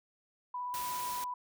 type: tone with vibrato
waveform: sine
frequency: 987.8 Hz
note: B5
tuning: in tune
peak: -35 dBFS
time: 0.54-1.34 s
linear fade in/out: 5 ms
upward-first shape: square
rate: 17 Hz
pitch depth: 9 cents each way
type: noise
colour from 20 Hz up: white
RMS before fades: -42 dBFS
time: 0.74-1.24 s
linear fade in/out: 0 ms
effects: none